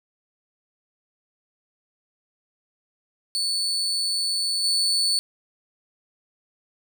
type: tone with level steps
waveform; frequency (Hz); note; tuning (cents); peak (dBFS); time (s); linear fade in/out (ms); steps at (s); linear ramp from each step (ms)
35% pulse; 4454; C#8; +7; -21 / -18; 3.35-5.19; 0; 4.63; 20
effects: none